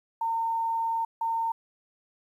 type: tone bursts at uneven times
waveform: sine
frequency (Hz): 911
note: A#5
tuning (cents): -40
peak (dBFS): -25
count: 2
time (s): 0.21-1.05 / 1.21-1.52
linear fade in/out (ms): 5
effects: 10-bit